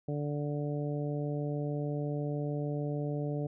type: harmonic tone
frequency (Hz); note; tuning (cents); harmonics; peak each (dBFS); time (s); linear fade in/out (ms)
146.4; D3; -5; 1 / 2 / 3 / 4 / 5; -33 / -38 / -39 / -41 / -48; 0.08-3.47; 5
effects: none